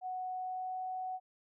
sine tone with pitch glide, 740 to 744.3 Hz, F#5 to F#5, 0 to +10 cents, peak -36 dBFS, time 0.01-1.2 s, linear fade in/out 50 ms, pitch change +10 cents, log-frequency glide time 0.32-0.8 s, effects none

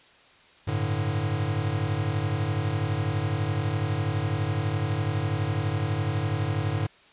square chord, G suspended second, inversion none, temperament equal, 98 / 110 / 146.83 Hz, G2 / A2 / D3, 0 / 0 / 0 cents, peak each -30 / -29 / -31 dBFS, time 0.67-6.87 s, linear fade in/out 10 ms, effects white hiss -55 dBFS RMS until 7.12 s + resampled to 8000 Hz

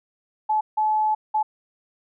sine tone bursts at uneven times, 860 Hz, A5, 40 cents flat, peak -18 dBFS, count 3, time 0.49-0.61 / 0.77-1.15 / 1.34-1.43 s, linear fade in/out 10 ms, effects none

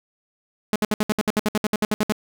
sawtooth tone bursts, 212.4 Hz, G#3, 39 cents sharp, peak -14 dBFS, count 16, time 0.73-2.122 s, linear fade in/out 0 ms, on 27 ms, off 64 ms, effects none

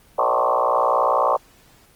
sine tone with frequency modulation, 830.6 Hz, G#5, in tune, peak -15 dBFS, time 0.18-1.37 s, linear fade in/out 10 ms, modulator 59.6 Hz, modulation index 5.5, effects pink hiss -53 dBFS RMS until 1.95 s + Opus 24 kbps

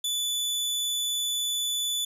sawtooth tone, 3477 Hz, A7, 21 cents flat, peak -23 dBFS, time 0.04-2.05 s, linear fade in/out 5 ms, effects resampled to 32000 Hz

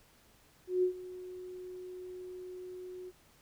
sine tone with ADSR envelope, 365.4 Hz, F#4, 22 cents flat, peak -24 dBFS, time 0.67-3.12 s, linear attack 160 ms, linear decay 96 ms, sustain -18 dB, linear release 40 ms, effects pink hiss -64 dBFS RMS until 3.41 s

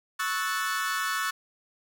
40% pulse chord, F# minor seventh, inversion second, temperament equal with one note detuned, 1108.7 / 1307.1 / 1480 / 1760 Hz, C#6 / E6 / F#6 / A6, 0 / -15 / 0 / 0 cents, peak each -32 dBFS, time 0.19-1.31 s, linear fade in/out 10 ms, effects none

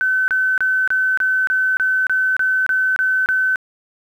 sine tone bursts, 1522 Hz, F#6, 48 cents sharp, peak -14 dBFS, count 12, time 0.01-3.558 s, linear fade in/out 0 ms, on 270 ms, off 28 ms, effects 8-bit

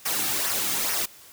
white noise with flanger, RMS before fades -26 dBFS, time 0.05-1.06 s, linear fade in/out 10 ms, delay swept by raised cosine 0.25 to 2.05 ms, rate 2.3 Hz, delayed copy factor -0.55, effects white hiss -49 dBFS RMS until 1.32 s

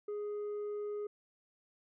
sine tone with tanh clipping, 415.3 Hz, G#4, in tune, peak -37 dBFS, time 0.08-1.07 s, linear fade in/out 5 ms, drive 3 dB, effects none

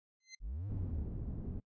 10% pulse tone with exponential growth, 2067 Hz, C7, 22 cents flat, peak -34 dBFS, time 0.2-0.35 s, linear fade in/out 5 ms, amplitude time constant 31 ms
triangle linear two-way sweep, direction up then down, 34.95 to 105.6 to 64.4 Hz, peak -36 dBFS, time 0.4-1.09 s, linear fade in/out 50 ms, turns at 0.68 s
pink low-pass noise, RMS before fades -41 dBFS, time 0.69-1.6 s, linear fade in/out 5 ms, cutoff 210 Hz, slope 12 dB/octave
effects noise-tail reverb RT60 0.1 s tail -25 dB re dry + resampled to 16000 Hz

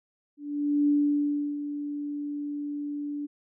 sine tone with ADSR envelope, 291 Hz, D4, 16 cents flat, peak -19 dBFS, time 0.37-3.27 s, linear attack 510 ms, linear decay 690 ms, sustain -11 dB, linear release 20 ms, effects none

